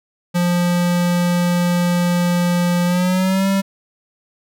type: tone with pitch glide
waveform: square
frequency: 175.6 to 194.84 Hz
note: F3 to G3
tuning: +10 to -10 cents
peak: -15 dBFS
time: 0.34-3.62 s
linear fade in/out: 20 ms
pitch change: +180 cents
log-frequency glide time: 2.85-3.48 s
effects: none